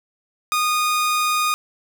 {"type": "tone", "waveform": "sawtooth", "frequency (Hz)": 1231, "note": "D#6", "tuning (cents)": -19, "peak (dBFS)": -14, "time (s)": [0.52, 1.54], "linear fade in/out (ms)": 0, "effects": []}